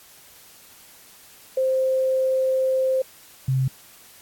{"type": "tone pair in turn", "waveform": "sine", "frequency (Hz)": [523.3, 131.73], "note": ["C5", "C3"], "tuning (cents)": [0, 12], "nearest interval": "2 octaves", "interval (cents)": 2388, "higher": "first", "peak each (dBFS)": -18, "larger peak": "neither", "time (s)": [[1.57, 3.02], [3.48, 3.68]], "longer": "first", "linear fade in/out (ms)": 5, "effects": ["white hiss -49 dBFS RMS until 4.21 s", "AAC 64 kbps"]}